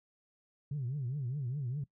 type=tone with vibrato; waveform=sine; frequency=133.2 Hz; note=C3; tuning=31 cents sharp; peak=-32 dBFS; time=0.71-1.84 s; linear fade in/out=5 ms; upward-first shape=triangle; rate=4.9 Hz; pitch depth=240 cents each way; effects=noise-tail reverb RT60 0.1 s tail -21 dB re dry + tanh soft clip ceiling -30 dBFS